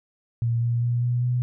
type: tone with pitch steps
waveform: sine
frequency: 116.9 / 118.53 / 120.19 / 121.86 / 123.57 Hz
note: A#2 / A#2 / B2 / B2 / B2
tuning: +5 / +29 / -47 / -23 / +1 cents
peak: -20 dBFS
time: 0.42-1.42 s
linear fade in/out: 0 ms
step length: 200 ms
effects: none